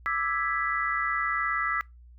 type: chord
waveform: sine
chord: E dominant seventh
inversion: third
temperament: equal with one note detuned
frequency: 1179.4 / 1318.5 / 1661.2 / 1975.5 Hz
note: D6 / E6 / G#6 / B6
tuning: +7 / 0 / 0 / 0 cents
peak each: -33 / -29 / -33 / -30 dBFS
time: 0.06-1.81 s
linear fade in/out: 0 ms
effects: noise-tail reverb RT60 0.2 s tail -23 dB re dry + added 60 Hz sine -48 dBFS peak until 2.18 s